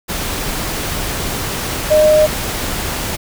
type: tone in noise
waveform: sine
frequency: 613 Hz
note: D#5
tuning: 26 cents flat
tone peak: -7 dBFS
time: 1.9-2.27 s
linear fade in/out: 20 ms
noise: pink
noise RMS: -21 dBFS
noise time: 0.08-3.17 s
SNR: +11 dB
effects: none